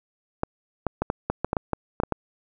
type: clicks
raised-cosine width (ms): 1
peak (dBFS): -9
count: 12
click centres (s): 0.434 / 0.867 / 1.02 / 1.101 / 1.3 / 1.446 / 1.531 / 1.568 / 1.733 / 2.001 / 2.035 / 2.123
effects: none